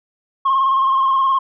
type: tone with vibrato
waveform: sine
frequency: 1072 Hz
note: C6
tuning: 42 cents sharp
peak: -11 dBFS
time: 0.45-1.39 s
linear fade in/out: 10 ms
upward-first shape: square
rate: 19 Hz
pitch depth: 30 cents each way
effects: tanh soft clip ceiling -10 dBFS